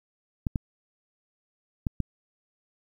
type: clicks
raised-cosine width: 5 ms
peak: -14 dBFS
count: 4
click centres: 0.468 / 0.558 / 1.868 / 2.003 s
effects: 9-bit